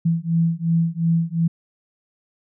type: beating tone pair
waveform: sine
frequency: 164.81 / 167.61 Hz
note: E3 / E3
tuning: 0 / +29 cents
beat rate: 2.8 Hz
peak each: -20 dBFS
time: 0.05-1.48 s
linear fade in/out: 10 ms
effects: none